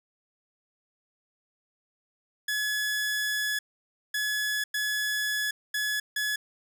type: tone bursts at uneven times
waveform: sawtooth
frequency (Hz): 1700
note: G#6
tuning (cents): +40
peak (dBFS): -23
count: 5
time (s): 2.48-3.59 / 4.14-4.64 / 4.74-5.51 / 5.74-6 / 6.16-6.36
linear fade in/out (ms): 5
effects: none